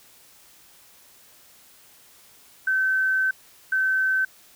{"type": "tone pair in turn", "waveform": "sine", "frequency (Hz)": [1536, 1536], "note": ["G6", "G6"], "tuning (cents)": [-36, -36], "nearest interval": "unison", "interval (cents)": 0, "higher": "neither", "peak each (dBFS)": -19, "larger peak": "neither", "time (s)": [[2.67, 3.31], [3.72, 4.25]], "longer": "first", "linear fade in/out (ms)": 5, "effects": ["white hiss -53 dBFS RMS until 4.55 s"]}